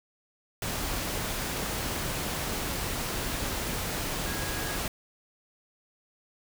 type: tone in noise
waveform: sine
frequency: 1647 Hz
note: G#6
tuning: 15 cents flat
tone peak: -40 dBFS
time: 4.26-4.76 s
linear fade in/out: 2 ms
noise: pink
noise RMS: -32 dBFS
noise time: 0.62-4.88 s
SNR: -11 dB
effects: none